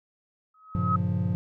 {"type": "tone with exponential growth", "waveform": "sine", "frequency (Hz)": 1274, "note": "D#6", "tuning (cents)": 41, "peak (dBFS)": -20, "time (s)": [0.54, 0.96], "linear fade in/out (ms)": 5, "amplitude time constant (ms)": 90}
{"type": "chord", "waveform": "triangle", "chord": "G half-diminished seventh", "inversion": "none", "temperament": "just", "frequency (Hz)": [98, 117.6, 141.12, 176.4], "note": ["G2", "Bb2", "Db3", "F3"], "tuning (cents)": [0, 16, 31, 18], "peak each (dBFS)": [-26, -29, -32, -26], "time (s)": [0.75, 1.35], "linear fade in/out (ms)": 0}
{"effects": []}